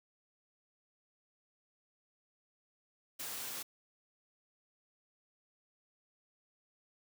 white high-pass noise, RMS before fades -42 dBFS, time 3.19-3.63 s, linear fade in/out 10 ms, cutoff 110 Hz, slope 12 dB/octave, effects none

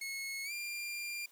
sawtooth tone with pitch glide, 2180 to 2391 Hz, C#7 to D7, -29 to +30 cents, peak -35 dBFS, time 0.01-1.26 s, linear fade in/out 5 ms, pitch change +159 cents, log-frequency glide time 0.44-0.52 s, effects white hiss -64 dBFS RMS until 1.31 s + high-pass 200 Hz 12 dB/octave

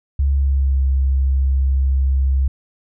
sine tone with pitch glide, 69.3 to 66.94 Hz, C#2 to C2, 0 to +40 cents, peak -13 dBFS, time 0.19-2.48 s, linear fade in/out 5 ms, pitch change -60 cents, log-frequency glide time 0.3-0.83 s, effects none

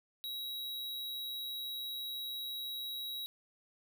square tone, 3858 Hz, B7, 41 cents flat, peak -39 dBFS, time 0.24-3.26 s, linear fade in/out 0 ms, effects none

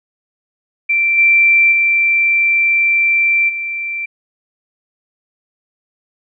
sine tone with level steps, 2349 Hz, D7, in tune, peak -11 / -7 / -10 / -19 dBFS, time 0.89-4.06 s, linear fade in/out 10 ms, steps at 1.17 / 1.71 / 3.48 s, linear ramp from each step 20 ms, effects none

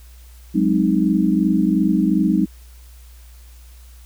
sine chord, Ab dominant seventh, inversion third, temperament equal, 185 / 207.7 / 261.6 / 311.1 Hz, Gb3 / Ab3 / C4 / Eb4, 0 / 0 / 0 / 0 cents, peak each -19 / -19 / -22 / -19 dBFS, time 0.54-2.46 s, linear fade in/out 20 ms, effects added 60 Hz sine -40 dBFS peak until 4.05 s + white hiss -52 dBFS RMS until 4.05 s

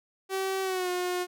sawtooth tone with pitch glide, 383.3 to 359.7 Hz, G4 to F#4, -39 to -49 cents, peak -24 dBFS, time 0.29-1.27 s, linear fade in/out 50 ms, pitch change -110 cents, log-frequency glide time 0.62-0.89 s, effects none

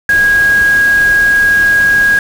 sine tone in noise, 1643 Hz, G#6, 19 cents flat, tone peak -6 dBFS, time 0.09-2.19 s, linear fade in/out 2 ms, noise pink, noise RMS -24 dBFS, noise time 0.09-2.19 s, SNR +15 dB, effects none

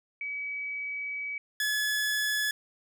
sine / sawtooth tone pair in turn, 2279 / 1707.3 Hz, C#7 / G#6, +47 / +47 cents, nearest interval perfect fourth, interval 500 cents, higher first, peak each -32 / -23 dBFS, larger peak second, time 0.21-1.38 / 1.6-2.51 s, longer first, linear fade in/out 2 ms, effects none

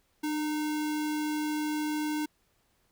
sine tone with sample-and-hold, 302.2 Hz, D4, 50 cents sharp, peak -28 dBFS, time 0.23-2.26 s, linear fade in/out 10 ms, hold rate 1225 Hz, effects pink hiss -71 dBFS RMS until 2.91 s

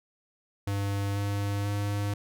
square tone with pitch steps, 100 / 100.99 / 101.98 Hz, G2 / G#2 / G#2, +35 / -48 / -31 cents, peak -28 dBFS, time 0.67-2.14 s, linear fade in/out 5 ms, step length 490 ms, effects none

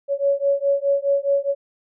sine beating tone pair, 557 / 561.8 Hz, C#5 / C#5, +8 / +23 cents, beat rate 4.8 Hz, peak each -20 dBFS, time 0.08-1.55 s, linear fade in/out 50 ms, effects none

